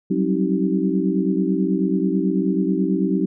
sine tone cluster, 186.4 / 195.6 / 269.6 / 317.4 / 384.2 Hz, F#3 / G3 / C#4 / D#4 / G4, +13 / -4 / -48 / +35 / -35 cents, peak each -22 / -24 / -24 / -23 / -26 dBFS, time 0.1-3.26 s, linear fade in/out 10 ms, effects none

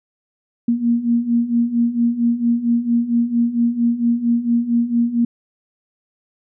sine beating tone pair, 233.1 / 237.5 Hz, A#3 / A#3, 0 / +33 cents, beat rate 4.4 Hz, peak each -20 / -16 dBFS, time 0.68-5.25 s, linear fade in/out 5 ms, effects none

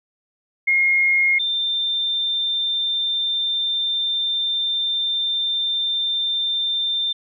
sine tone pair in turn, 2145 / 3585 Hz, C7 / A7, +42 / +32 cents, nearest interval major sixth, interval 890 cents, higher second, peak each -14 / -19 dBFS, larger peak first, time 0.67-1.39 / 1.39-7.13 s, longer second, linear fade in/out 10 ms, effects none

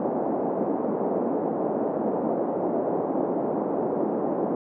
pink band-pass noise, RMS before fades -26 dBFS, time 0-4.55 s, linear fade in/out 2 ms, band 230 to 750 Hz, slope 24 dB/octave, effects none

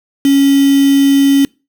sine tone with quantisation, 277.2 Hz, C#4, in tune, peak -6 dBFS, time 0.25-1.45 s, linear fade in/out 2 ms, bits 3, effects noise-tail reverb RT60 0.3 s tail -26 dB re dry

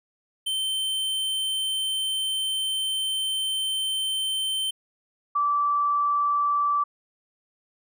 square / sine tone pair in turn, 3100 / 1161.2 Hz, G7 / D6, -20 / -20 cents, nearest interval octave + perfect fourth, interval 1700 cents, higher first, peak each -25 / -20 dBFS, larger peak second, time 0.46-4.71 / 5.35-6.84 s, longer first, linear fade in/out 10 ms, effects none

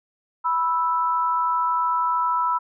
sine tone pair together, 985.5 / 1318.5 Hz, B5 / E6, -4 / 0 cents, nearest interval perfect fourth, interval 504 cents, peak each -21 / -23 dBFS, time 0.44-2.59 s, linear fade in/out 20 ms, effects none

